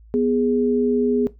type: tone pair together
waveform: sine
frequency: 246.5 / 414.5 Hz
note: B3 / G#4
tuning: -3 / -3 cents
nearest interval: major sixth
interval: 900 cents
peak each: -19 dBFS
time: 0.14-1.27 s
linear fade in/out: 0 ms
effects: noise-tail reverb RT60 0.2 s tail -17 dB re dry + added 55 Hz sine -44 dBFS peak until 1.39 s